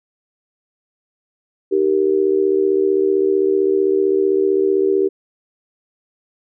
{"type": "tone with amplitude modulation", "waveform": "sine", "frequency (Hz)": 388.8, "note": "G4", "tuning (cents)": -14, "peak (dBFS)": -9, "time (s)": [1.71, 5.09], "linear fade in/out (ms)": 20, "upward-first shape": "sine", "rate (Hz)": 75.6, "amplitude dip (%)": 85, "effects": []}